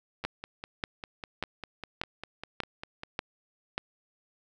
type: two click trains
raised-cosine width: 0.3 ms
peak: -22 / -14 dBFS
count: 15 / 7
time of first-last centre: 0.24-3.034 / 0.25-3.779 s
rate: 5.01 / 1.7 Hz
effects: none